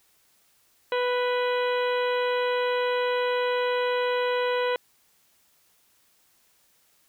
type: harmonic tone with a mistuned harmonic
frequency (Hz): 494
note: B4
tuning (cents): 0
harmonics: 1 / 2 / 3 / 4 / 5 / 6 / 7 / 8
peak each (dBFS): -24 / -30 / -34 / -36 / -38 / -40 / -41 / -42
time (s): 0.92-4.76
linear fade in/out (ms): 2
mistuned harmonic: 7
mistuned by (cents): -77
effects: white hiss -64 dBFS RMS until 7.08 s